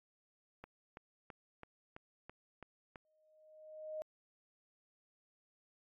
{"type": "click train", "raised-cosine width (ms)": 0.5, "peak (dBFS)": -34, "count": 8, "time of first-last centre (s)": [0.64, 2.958], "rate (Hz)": 3.02}
{"type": "tone with exponential growth", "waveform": "sine", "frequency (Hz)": 621, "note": "D#5", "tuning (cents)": -3, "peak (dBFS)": -38, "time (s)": [3.05, 4.02], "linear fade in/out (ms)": 0, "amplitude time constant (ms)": 210}
{"effects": ["AAC 64 kbps"]}